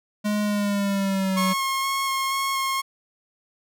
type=tone with pitch glide; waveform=square; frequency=209 to 188.36 Hz; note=G#3 to F#3; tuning=+11 to +31 cents; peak=-22 dBFS; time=0.24-1.54 s; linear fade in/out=20 ms; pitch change=-180 cents; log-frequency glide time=0.42-1.41 s
type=tone with vibrato; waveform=sawtooth; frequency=1083 Hz; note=C#6; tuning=41 cents flat; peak=-19 dBFS; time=1.36-2.82 s; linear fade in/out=20 ms; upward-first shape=square; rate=2.1 Hz; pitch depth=10 cents each way
effects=none